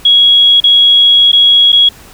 sine tone with dropouts, 3322 Hz, G#7, in tune, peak -3 dBFS, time 0.05-1.89 s, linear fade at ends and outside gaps 5 ms, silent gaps 0.603-0.639 / 1.318-1.329 / 1.721-1.727 s, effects pink hiss -37 dBFS RMS until 2.13 s

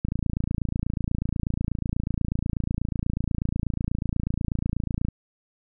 click train, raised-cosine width 5 ms, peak -13 dBFS, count 143, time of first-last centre 0.05-5.085 s, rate 28.2 Hz, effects none

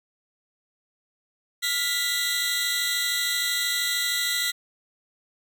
sawtooth tone cluster, 1409 / 1981 / 3294 / 3720 / 4015 Hz, F6 / B6 / G#7 / A#7 / B7, +15 / +5 / -15 / -4 / +28 cents, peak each -31 / -24 / -30 / -28 / -26 dBFS, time 1.62-4.52 s, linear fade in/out 20 ms, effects none

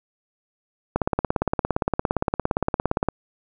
click train, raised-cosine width 1 ms, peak -6 dBFS, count 38, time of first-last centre 0.96-3.086 s, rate 17.4 Hz, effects none

